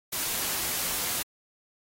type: noise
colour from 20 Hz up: white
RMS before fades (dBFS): -30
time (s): 0.12-1.23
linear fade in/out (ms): 10
effects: AAC 48 kbps